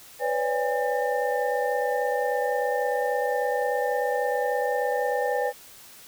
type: tone cluster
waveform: sine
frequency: 498.6 / 555 / 585 / 814 / 1799 Hz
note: B4 / C#5 / D5 / G#5 / A6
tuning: +16 / +2 / -7 / -35 / +38 cents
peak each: -26 / -33 / -31 / -28 / -33 dBFS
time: 0.19-5.53 s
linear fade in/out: 50 ms
effects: white hiss -48 dBFS RMS until 6.07 s

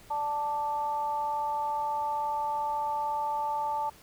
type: harmonic tone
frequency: 293.7 Hz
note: D4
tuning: in tune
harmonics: 2 / 3 / 4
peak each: -40 / -28 / -40 dBFS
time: 0.1-3.9 s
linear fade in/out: 10 ms
effects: pink hiss -55 dBFS RMS until 4.02 s

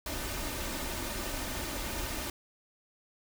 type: noise with comb filter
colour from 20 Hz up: pink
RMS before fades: -36 dBFS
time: 0.06-2.3 s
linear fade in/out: 2 ms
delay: 3.3 ms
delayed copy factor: +0.5
effects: none

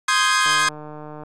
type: chord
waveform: sawtooth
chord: Ab major seventh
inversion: first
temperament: equal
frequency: 1046.5 / 1244.5 / 1568 / 1661.2 Hz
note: C6 / Eb6 / G6 / Ab6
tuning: 0 / 0 / 0 / 0 cents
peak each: -17 / -18 / -19 / -18 dBFS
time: 0.08-0.69 s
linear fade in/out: 5 ms
type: click train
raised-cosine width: 1 ms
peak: -23 dBFS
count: 118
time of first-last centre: 0.46-1.235 s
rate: 151 Hz
effects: resampled to 22050 Hz

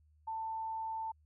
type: tone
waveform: sine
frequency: 890 Hz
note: A5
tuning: 20 cents sharp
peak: -36 dBFS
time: 0.27-1.12 s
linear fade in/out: 10 ms
effects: added 76 Hz sine -64 dBFS peak until 1.25 s

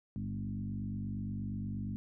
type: tone with frequency modulation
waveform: sine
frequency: 155.56 Hz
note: D#3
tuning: in tune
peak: -35 dBFS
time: 0.16-1.96 s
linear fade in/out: 0 ms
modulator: 48.5 Hz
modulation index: 1.9
effects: none

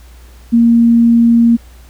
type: tone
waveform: sine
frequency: 233.1 Hz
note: A#3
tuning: in tune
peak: -5 dBFS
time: 0.52-1.57 s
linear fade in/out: 20 ms
effects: added 60 Hz sine -36 dBFS peak until 1.89 s + pink hiss -46 dBFS RMS until 1.89 s

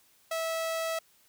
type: tone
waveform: sawtooth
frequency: 652 Hz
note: E5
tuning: 19 cents flat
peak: -26 dBFS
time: 0.31-0.99 s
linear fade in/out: 5 ms
effects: white hiss -64 dBFS RMS until 1.28 s

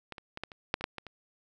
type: clicks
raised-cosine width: 0.3 ms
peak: -24 / -27 / -23 / -19 / -30 / -10 / -24 / -12 / -22 / -28 dBFS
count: 10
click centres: 0.123 / 0.182 / 0.374 / 0.436 / 0.518 / 0.741 / 0.81 / 0.841 / 0.983 / 1.067 s
effects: none

